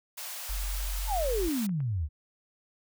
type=high-pass noise; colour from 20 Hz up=white; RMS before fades=-39 dBFS; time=0.17-1.67 s; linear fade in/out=10 ms; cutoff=550 Hz; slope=48 dB/octave
type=tone; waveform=sine; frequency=45.68 Hz; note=F#1; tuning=21 cents flat; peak=-30 dBFS; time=0.49-1.49 s; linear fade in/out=10 ms
type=exponential sweep; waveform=sine; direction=down; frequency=915 to 68.5 Hz; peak=-27 dBFS; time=1.07-2.09 s; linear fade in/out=50 ms
type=clicks; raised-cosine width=0.5 ms; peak=-36 dBFS; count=4; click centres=1.251 / 1.293 / 1.693 / 1.804 s
effects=none